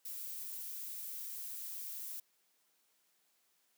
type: noise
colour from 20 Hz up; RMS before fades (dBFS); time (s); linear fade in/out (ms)
violet; -44; 0.05-2.2; 5
effects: white hiss -75 dBFS RMS until 3.77 s + high-pass 200 Hz 12 dB/octave